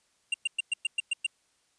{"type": "tone bursts", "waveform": "square", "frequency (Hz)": 2780, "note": "F7", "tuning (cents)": -9, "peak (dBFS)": -25, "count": 8, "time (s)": [0.32, 1.266], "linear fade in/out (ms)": 5, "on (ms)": 22, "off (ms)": 110, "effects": ["white hiss -70 dBFS RMS until 1.78 s", "resampled to 22050 Hz"]}